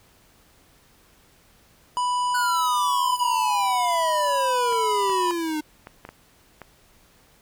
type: harmonic tone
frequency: 987.8 Hz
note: B5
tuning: in tune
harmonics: 1 / 3 / 5 / 7 / 9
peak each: -21 / -35 / -40 / -42 / -41 dBFS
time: 1.97-5.31 s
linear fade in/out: 0 ms
type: exponential sweep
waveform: square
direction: down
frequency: 1489 to 301 Hz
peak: -25 dBFS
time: 2.34-5.61 s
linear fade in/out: 10 ms
type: clicks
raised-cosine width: 0.5 ms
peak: -23 dBFS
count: 6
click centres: 4.725 / 5.097 / 5.871 / 6.051 / 6.09 / 6.617 s
effects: pink hiss -57 dBFS RMS until 7.41 s